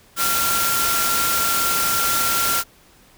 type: tone in noise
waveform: sine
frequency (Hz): 1375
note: F6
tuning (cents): -27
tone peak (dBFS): -22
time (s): 0.16-2.64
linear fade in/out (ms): 50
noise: white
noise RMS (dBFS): -21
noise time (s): 0.16-2.64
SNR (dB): -4
effects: pink hiss -52 dBFS RMS until 3.17 s